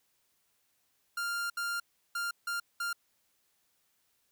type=tone bursts at uneven times; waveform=45% pulse; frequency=1396.9 Hz; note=F6; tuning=in tune; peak=-32 dBFS; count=5; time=1.17-1.5 / 1.57-1.8 / 2.15-2.31 / 2.47-2.6 / 2.8-2.93 s; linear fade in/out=5 ms; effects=white hiss -74 dBFS RMS until 4.31 s